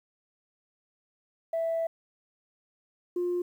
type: tone pair in turn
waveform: sine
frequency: 659.3 / 354 Hz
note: E5 / F4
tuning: 0 / +23 cents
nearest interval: major seventh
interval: 1077 cents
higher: first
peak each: -25 dBFS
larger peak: neither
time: 1.53-1.87 / 3.16-3.42 s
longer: first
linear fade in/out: 5 ms
effects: tanh soft clip ceiling -23 dBFS + 10-bit